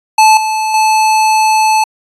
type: tone with level steps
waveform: square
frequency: 870 Hz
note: A5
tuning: 20 cents flat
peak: -4 / -13 / -8 dBFS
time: 0.18-1.84 s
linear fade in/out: 5 ms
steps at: 0.37 / 0.74 s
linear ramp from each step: 2 ms
effects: resampled to 24000 Hz